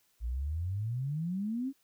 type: exponential sweep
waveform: sine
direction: up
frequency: 55 to 280 Hz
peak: -31 dBFS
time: 0.2-1.73 s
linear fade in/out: 50 ms
effects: white hiss -71 dBFS RMS until 1.83 s